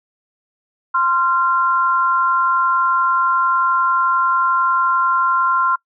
sine tone pair together, 1046.5 / 1377.8 Hz, C6 / F6, 0 / -24 cents, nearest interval perfect fourth, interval 476 cents, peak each -16 / -16 dBFS, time 0.94-5.76 s, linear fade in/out 10 ms, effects noise-tail reverb RT60 0.1 s tail -24 dB re dry

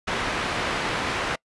white low-pass noise, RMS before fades -27 dBFS, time 0.07-1.36 s, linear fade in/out 10 ms, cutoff 2100 Hz, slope 12 dB/octave, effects noise-tail reverb RT60 0.1 s tail -26 dB re dry + resampled to 24000 Hz

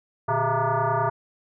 sine tone with frequency modulation, 118 Hz, A#2, 22 cents sharp, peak -20 dBFS, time 0.28-1.1 s, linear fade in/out 10 ms, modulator 266 Hz, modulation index 4.4, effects none

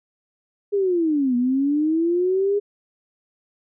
sine linear two-way sweep, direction down then up, 412.9 to 239.9 to 412.9 Hz, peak -17 dBFS, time 0.72-2.6 s, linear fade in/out 20 ms, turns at 1.36 s, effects none

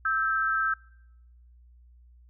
sine tone pair together, 1307.8 / 1571 Hz, E6 / G6, -14 / +3 cents, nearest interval minor third, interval 317 cents, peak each -26 dBFS, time 0.05-0.74 s, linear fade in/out 5 ms, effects noise-tail reverb RT60 0.9 s tail -26 dB re dry + added 60 Hz sine -52 dBFS peak until 2.29 s

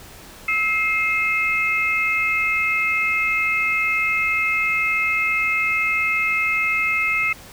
sine tone cluster, 1301 / 2120 / 2586 Hz, E6 / C7 / E7, -23 / +22 / -34 cents, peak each -27 / -20 / -22 dBFS, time 0.48-7.33 s, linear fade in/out 5 ms, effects pink hiss -42 dBFS RMS until 7.52 s

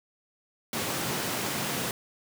pink high-pass noise, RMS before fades -31 dBFS, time 0.73-1.91 s, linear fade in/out 2 ms, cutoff 120 Hz, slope 24 dB/octave, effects none

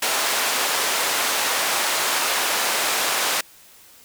pink band-pass noise, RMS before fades -22 dBFS, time 0.02-3.41 s, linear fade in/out 5 ms, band 680 to 14000 Hz, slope 12 dB/octave, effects white hiss -49 dBFS RMS until 4.04 s

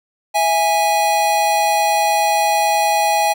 square tone pair together, 656 / 826.5 Hz, E5 / G#5, -9 / -9 cents, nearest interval major third, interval 400 cents, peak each -21 / -15 dBFS, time 0.34-3.34 s, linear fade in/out 20 ms, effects none

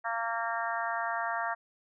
harmonic tone, 230 Hz, A#3, 23 cents flat, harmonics 3 / 4 / 5 / 6 / 7 / 8, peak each -35 / -36 / -37 / -38 / -38 / -39 dBFS, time 0.04-1.55 s, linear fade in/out 20 ms, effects none

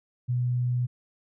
sine tone, 123.47 Hz, B2, in tune, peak -23 dBFS, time 0.28-0.87 s, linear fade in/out 20 ms, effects none

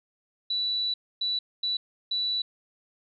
sine tone bursts at uneven times, 3951 Hz, B7, in tune, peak -25 dBFS, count 4, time 0.5-0.94 / 1.21-1.39 / 1.63-1.77 / 2.11-2.42 s, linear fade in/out 5 ms, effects none

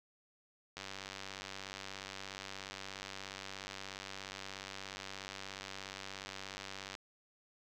click train, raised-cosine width 0.2 ms, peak -26 dBFS, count 600, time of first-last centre 0.77-6.952 s, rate 96.9 Hz, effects none

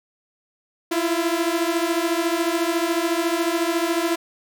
sawtooth beating tone pair, 329.6 / 343.6 Hz, E4 / F4, 0 / -28 cents, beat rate 14 Hz, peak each -19 dBFS, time 0.91-4.16 s, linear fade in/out 10 ms, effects none

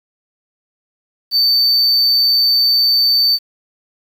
triangle tone, 4561 Hz, C#8, 49 cents sharp, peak -9 dBFS, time 1.31-3.39 s, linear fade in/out 50 ms, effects 7-bit

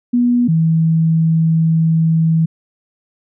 sine tone pair in turn, 242.9 / 162.12 Hz, B3 / E3, -29 / -29 cents, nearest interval perfect fifth, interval 700 cents, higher first, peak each -10 dBFS, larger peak neither, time 0.13-0.48 / 0.48-2.46 s, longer second, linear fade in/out 10 ms, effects none

